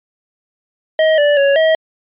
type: tone with pitch steps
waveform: square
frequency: 632 / 584 / 558 / 639 Hz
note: D#5 / D5 / C#5 / D#5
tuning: +27 / -10 / +11 / +46 cents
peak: -10 dBFS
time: 0.99-1.75 s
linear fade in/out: 2 ms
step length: 190 ms
effects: resampled to 8000 Hz